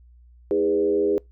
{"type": "tone with frequency modulation", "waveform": "sine", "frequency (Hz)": 406.6, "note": "G#4", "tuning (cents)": -37, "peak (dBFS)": -18, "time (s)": [0.51, 1.18], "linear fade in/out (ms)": 0, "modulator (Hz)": 86.9, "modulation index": 0.95, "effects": ["noise-tail reverb RT60 0.2 s tail -26 dB re dry", "added 60 Hz sine -48 dBFS peak until 1.31 s"]}